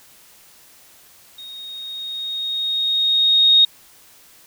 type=tone with level ramp; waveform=sine; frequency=3729 Hz; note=A#7; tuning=in tune; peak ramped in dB=-34 to -8 dBFS; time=1.38-3.65 s; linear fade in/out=5 ms; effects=white hiss -49 dBFS RMS until 4.46 s